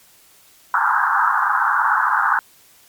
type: band-pass noise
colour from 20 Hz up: white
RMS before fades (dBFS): -17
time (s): 0.74-2.39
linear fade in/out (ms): 2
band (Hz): 820 to 1600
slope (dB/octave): 96
effects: white hiss -51 dBFS RMS until 2.88 s + MP3 96 kbps